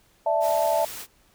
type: chord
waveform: sine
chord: D suspended second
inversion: none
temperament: equal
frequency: 587.3 / 659.3 / 880 Hz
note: D5 / E5 / A5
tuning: 0 / 0 / 0 cents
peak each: -26 / -22 / -25 dBFS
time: 0.26-0.85 s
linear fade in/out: 5 ms
type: noise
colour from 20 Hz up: white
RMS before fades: -37 dBFS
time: 0.4-1.07 s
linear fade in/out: 50 ms
effects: pink hiss -61 dBFS RMS until 1.34 s